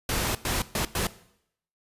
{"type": "noise bursts at uneven times", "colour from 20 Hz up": "pink", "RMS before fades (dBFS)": -27, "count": 4, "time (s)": [[0.09, 0.35], [0.45, 0.62], [0.75, 0.85], [0.95, 1.07]], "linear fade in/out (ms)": 2, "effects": ["noise-tail reverb RT60 0.7 s tail -17 dB re dry", "resampled to 32000 Hz"]}